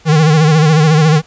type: tone with vibrato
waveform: square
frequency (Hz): 155.56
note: D#3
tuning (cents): 0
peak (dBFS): -7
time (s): 0.05-1.22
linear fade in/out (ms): 50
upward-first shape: sine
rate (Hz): 14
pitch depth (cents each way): 77
effects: pink hiss -45 dBFS RMS until 1.26 s + resampled to 16000 Hz